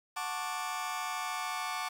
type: chord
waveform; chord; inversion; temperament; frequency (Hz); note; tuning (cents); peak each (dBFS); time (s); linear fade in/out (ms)
sawtooth; D major seventh; first; just; 734.2 / 881 / 1101.2 / 1174.7; F#5 / A5 / C#6 / D6; -14 / +2 / -12 / 0; -36 / -36 / -37 / -34; 0.16-1.89; 10
effects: low-pass 11000 Hz 12 dB/octave + 9-bit